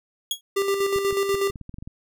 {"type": "tone with exponential decay", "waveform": "sawtooth", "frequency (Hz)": 3322, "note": "G#7", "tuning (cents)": 0, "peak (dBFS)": -16, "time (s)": [0.31, 0.41], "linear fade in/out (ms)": 2, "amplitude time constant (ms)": 20}
{"type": "tone with tremolo", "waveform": "square", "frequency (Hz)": 395.6, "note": "G4", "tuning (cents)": 16, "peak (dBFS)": -20, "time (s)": [0.56, 1.51], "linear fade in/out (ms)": 10, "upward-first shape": "square", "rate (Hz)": 8.2, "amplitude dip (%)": 45}
{"type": "clicks", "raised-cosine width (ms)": 5, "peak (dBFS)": -25, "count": 11, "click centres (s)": [0.961, 1.127, 1.344, 1.5, 1.558, 1.613, 1.694, 1.742, 1.785, 1.825, 1.875]}
{"effects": []}